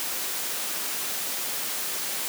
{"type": "high-pass noise", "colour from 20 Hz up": "white", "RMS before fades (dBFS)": -30, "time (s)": [0, 2.28], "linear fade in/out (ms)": 0, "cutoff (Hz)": 200, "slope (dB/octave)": 12, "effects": []}